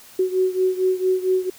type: beating tone pair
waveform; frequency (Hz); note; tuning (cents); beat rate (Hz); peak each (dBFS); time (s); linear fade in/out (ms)
sine; 371.1 / 375.5; F#4 / F#4; +5 / +26; 4.4; -19 / -22; 0.19-1.5; 5
effects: white hiss -46 dBFS RMS until 1.58 s